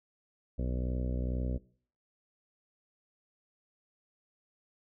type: harmonic tone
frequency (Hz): 62.2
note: B1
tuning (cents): +13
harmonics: 1 / 2 / 3 / 4 / 5 / 6 / 7 / 8 / 9 / 10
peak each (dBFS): -32 / -38 / -41 / -41 / -49 / -49 / -50 / -47 / -48 / -54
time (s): 0.58-1.58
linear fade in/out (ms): 10
effects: noise-tail reverb RT60 0.5 s tail -21 dB re dry